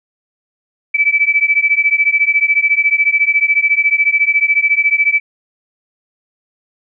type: beating tone pair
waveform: sine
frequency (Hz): 2300 / 2314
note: D7 / D7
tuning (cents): -37 / -26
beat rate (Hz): 14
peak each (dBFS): -13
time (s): 0.94-5.2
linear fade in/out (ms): 10
effects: none